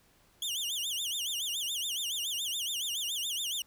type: tone with vibrato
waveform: sawtooth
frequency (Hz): 3194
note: G7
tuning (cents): +32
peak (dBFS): -29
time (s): 0.42-3.62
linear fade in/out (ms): 2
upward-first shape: sine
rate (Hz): 7.1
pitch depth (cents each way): 230
effects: pink hiss -65 dBFS RMS until 3.66 s